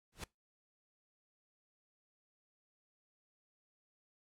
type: noise with exponential growth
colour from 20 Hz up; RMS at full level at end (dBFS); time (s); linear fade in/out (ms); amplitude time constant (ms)
pink; -38; 0.12-0.24; 5; 24
effects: noise-tail reverb RT60 0.2 s tail -24 dB re dry + low-pass 11000 Hz 12 dB/octave

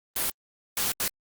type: noise bursts at uneven times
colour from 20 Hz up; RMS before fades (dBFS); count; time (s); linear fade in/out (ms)
white; -27; 3; 0.16-0.3 / 0.77-0.92 / 1-1.08; 2
effects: Opus 32 kbps

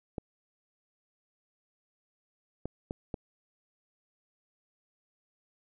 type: clicks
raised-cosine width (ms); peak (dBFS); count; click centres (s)
2; -21; 4; 0.182 / 2.656 / 2.909 / 3.142
effects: none

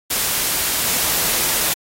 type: noise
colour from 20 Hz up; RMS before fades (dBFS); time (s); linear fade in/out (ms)
white; -19; 0.1-1.74; 10
effects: AAC 48 kbps

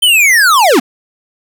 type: linear sweep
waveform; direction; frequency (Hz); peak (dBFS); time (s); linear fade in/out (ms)
square; down; 3136 to 210; -6; 0.02-0.8; 10
effects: none

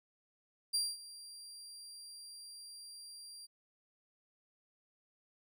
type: tone with ADSR envelope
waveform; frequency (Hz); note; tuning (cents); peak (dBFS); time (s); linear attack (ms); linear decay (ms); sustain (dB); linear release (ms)
30% pulse; 4747; D8; +18; -27; 0.73-3.47; 17; 220; -19; 22
effects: none

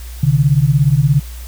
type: beating tone pair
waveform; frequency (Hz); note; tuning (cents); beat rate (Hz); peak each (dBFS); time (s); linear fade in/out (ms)
sine; 133.3 / 150.3; C3 / D3; +33 / +40; 17; -12; 0.23-1.2; 5
effects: added 60 Hz sine -27 dBFS peak until 1.47 s + white hiss -39 dBFS RMS until 1.47 s

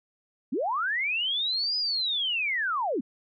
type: linear two-way sweep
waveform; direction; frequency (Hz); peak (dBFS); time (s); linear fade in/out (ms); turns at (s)
sine; up then down; 202.7 to 5020 to 202.7; -25; 0.52-3.01; 10; 1.77
effects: none

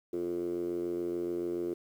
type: tone with band-pass filter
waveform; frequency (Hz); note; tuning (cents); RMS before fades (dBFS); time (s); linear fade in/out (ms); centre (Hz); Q
10% pulse; 87; F2; -6; -34; 0.13-1.74; 5; 370; 6.7
effects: 10-bit

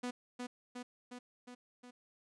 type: tone with echo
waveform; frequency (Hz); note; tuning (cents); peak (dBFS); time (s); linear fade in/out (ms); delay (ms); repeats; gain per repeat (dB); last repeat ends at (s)
sawtooth; 246.9; B3; 0; -33; 0.03-0.11; 10; 360; 5; -3; 1.91
effects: resampled to 22050 Hz

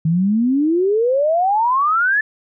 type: exponential sweep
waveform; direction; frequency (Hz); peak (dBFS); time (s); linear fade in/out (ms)
sine; up; 155.56 to 1763; -13; 0.05-2.21; 5
effects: none

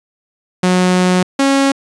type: tone pair in turn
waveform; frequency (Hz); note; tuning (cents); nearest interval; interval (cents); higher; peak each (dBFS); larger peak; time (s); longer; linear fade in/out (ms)
sawtooth; 182.2 / 274.2; F#3 / C#4; -26 / -19; perfect fifth; 707; second; -6; neither; 0.63-1.23 / 1.39-1.72; first; 5
effects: resampled to 22050 Hz

